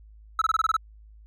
triangle tone bursts, 1310 Hz, E6, 11 cents flat, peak -17 dBFS, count 8, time 0.39-0.766 s, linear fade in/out 2 ms, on 26 ms, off 24 ms, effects added 53 Hz sine -47 dBFS peak until 1.26 s

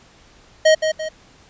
square tone with echo, 628 Hz, D#5, 16 cents sharp, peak -10 dBFS, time 0.65-0.75 s, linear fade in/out 10 ms, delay 170 ms, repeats 2, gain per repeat -7 dB, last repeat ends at 1.09 s, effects pink hiss -50 dBFS RMS until 1.49 s + resampled to 16000 Hz

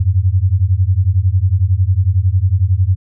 sine beating tone pair, 88.2 / 99.2 Hz, F2 / G2, +18 / +21 cents, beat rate 11 Hz, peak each -13 dBFS, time 0-2.96 s, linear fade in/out 10 ms, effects none

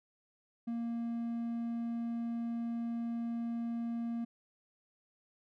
triangle tone, 233.1 Hz, A#3, in tune, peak -32 dBFS, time 0.67-4.25 s, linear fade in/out 10 ms, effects none

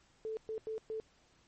sine tone bursts at uneven times, 439.7 Hz, A4, 1 cent flat, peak -36 dBFS, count 4, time 0.25-0.37 / 0.49-0.58 / 0.67-0.78 / 0.9-1 s, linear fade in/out 0 ms, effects pink hiss -68 dBFS RMS until 1.47 s + MP3 32 kbps

